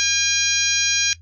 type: harmonic tone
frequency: 810 Hz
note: G#5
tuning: 43 cents flat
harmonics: 2 / 3 / 4 / 5 / 6 / 7 / 8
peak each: -27 / -23 / -25 / -25 / -28 / -24 / -25 dBFS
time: 0-1.13 s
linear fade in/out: 0 ms
effects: noise-tail reverb RT60 0.1 s tail -17 dB re dry + added 84 Hz sine -43 dBFS peak until 1.21 s